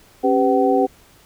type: tone cluster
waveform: sine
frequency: 273.7 / 395.2 / 502 / 760 Hz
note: C#4 / G4 / B4 / F#5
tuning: -22 / +14 / +28 / +46 cents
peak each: -19 dBFS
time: 0.23-0.87 s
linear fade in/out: 20 ms
effects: pink hiss -51 dBFS RMS until 1.25 s